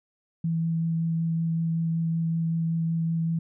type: tone with vibrato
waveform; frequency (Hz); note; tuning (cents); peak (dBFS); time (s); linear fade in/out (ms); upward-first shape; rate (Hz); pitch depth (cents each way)
sine; 164.5; E3; -3; -23; 0.44-3.39; 5; sine; 5.3; 9
effects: none